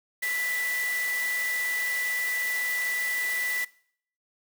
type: tone in noise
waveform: sine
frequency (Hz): 1975.5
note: B6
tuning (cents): 0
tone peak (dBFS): -27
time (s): 0.22-3.65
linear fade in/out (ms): 10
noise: white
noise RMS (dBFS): -36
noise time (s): 0.22-3.65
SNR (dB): +6
effects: noise-tail reverb RT60 0.6 s tail -21 dB re dry + high-pass 400 Hz 12 dB/octave